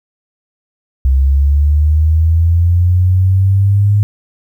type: linear sweep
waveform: sine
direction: up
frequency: 65.41 to 103.83 Hz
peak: -7 dBFS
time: 1.05-4.03 s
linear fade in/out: 0 ms
effects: 8-bit